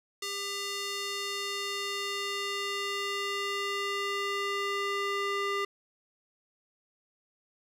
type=tone with band-pass filter sweep; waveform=square; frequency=400 Hz; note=G4; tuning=35 cents sharp; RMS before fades=-33 dBFS; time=0.22-5.65 s; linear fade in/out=5 ms; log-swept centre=4900 to 1700 Hz; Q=0.83; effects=10-bit